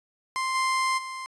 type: tone with level steps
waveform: 30% pulse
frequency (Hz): 1046.5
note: C6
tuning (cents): 0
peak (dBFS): -23 / -20 / -31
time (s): 0.36-1.26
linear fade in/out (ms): 0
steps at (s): 0.54 / 0.97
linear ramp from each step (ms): 20
effects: resampled to 24000 Hz